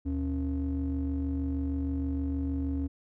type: ring-modulated tone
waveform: triangle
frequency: 99.1 Hz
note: G2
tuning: 19 cents sharp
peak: -23 dBFS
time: 0.05-2.88 s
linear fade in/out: 20 ms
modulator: 175 Hz
effects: none